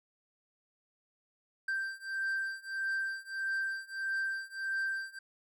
triangle beating tone pair, 1568 / 1569.6 Hz, G6 / G6, 0 / +2 cents, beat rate 1.6 Hz, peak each -35 / -34 dBFS, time 1.68-5.19 s, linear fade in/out 5 ms, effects none

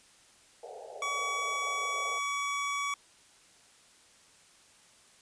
pink band-pass noise, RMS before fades -45 dBFS, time 0.63-2.19 s, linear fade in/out 5 ms, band 420 to 820 Hz, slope 96 dB/octave
25% pulse tone, 1134 Hz, C#6, 39 cents sharp, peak -27 dBFS, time 1.02-2.94 s, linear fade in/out 2 ms
effects white hiss -60 dBFS RMS until 5.21 s + resampled to 22050 Hz

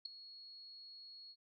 sine tone with ADSR envelope, 4329 Hz, C#8, 42 cents flat, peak -36 dBFS, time 0.05-1.36 s, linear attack 8 ms, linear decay 4 ms, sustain -16 dB, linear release 54 ms, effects none

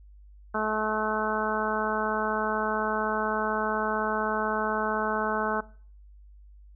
harmonic tone, 215.8 Hz, A3, 33 cents flat, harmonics 1 / 2 / 3 / 4 / 5 / 6 / 7, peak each -33 / -33 / -33 / -33 / -33 / -33 / -33 dBFS, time 0.54-5.61 s, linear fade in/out 10 ms, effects noise-tail reverb RT60 0.5 s tail -21 dB re dry + added 50 Hz sine -48 dBFS peak until 6.75 s

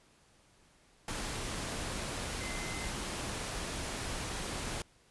sine tone in noise, 2064 Hz, C7, 24 cents flat, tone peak -44 dBFS, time 2.41-2.88 s, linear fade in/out 2 ms, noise pink, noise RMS -38 dBFS, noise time 1.08-4.82 s, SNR -9 dB, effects pink hiss -65 dBFS RMS until 5.1 s + resampled to 24000 Hz

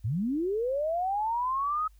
sine linear sweep, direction up, 92.5 to 1281 Hz, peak -26 dBFS, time 0.04-1.88 s, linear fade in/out 10 ms, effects added 50 Hz sine -53 dBFS peak until 1.99 s + white hiss -70 dBFS RMS until 1.99 s

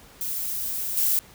violet noise with level steps, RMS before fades -29 / -22 dBFS, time 0.21-1.19 s, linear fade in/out 0 ms, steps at 0.97 s, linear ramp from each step 5 ms, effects pink hiss -50 dBFS RMS until 1.34 s

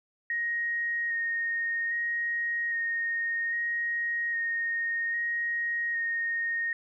sine tone with vibrato, 1864.7 Hz, A#6, in tune, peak -27 dBFS, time 0.3-6.73 s, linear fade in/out 2 ms, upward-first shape square, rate 0.62 Hz, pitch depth 11 cents each way, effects none

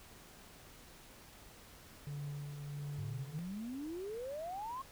triangle tone with tremolo, 144.5 Hz, D3, 28 cents flat, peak -36 dBFS, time 2.07-3.39 s, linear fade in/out 0 ms, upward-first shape triangle, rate 1.5 Hz, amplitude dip 45%
sine exponential sweep, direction up, 95.7 to 1095 Hz, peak -39 dBFS, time 2.98-4.82 s, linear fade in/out 5 ms
effects tanh soft clip ceiling -34 dBFS + pink hiss -57 dBFS RMS until 4.91 s

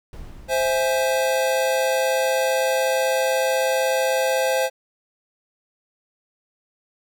brown noise with exponential decay, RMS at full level -35 dBFS, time 0.13-2.3 s, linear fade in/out 1 ms, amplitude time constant 470 ms
square chord, C augmented, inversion none, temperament equal, 523.3 / 659.3 / 830.6 Hz, C5 / E5 / G#5, 0 / 0 / 0 cents, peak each -21 / -26 / -27 dBFS, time 0.48-4.7 s, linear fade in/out 50 ms
effects none

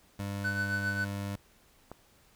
25% pulse tone, 100 Hz, G2, 35 cents sharp, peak -30 dBFS, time 0.19-1.36 s, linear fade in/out 5 ms
triangle tone with tremolo, 1500 Hz, F#6, 23 cents sharp, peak -26 dBFS, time 0.44-1.05 s, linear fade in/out 10 ms, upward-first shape triangle, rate 7.4 Hz, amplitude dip 70%
click, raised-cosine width 1 ms, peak -28 dBFS, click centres 1.916 s
effects pink hiss -63 dBFS RMS until 2.35 s

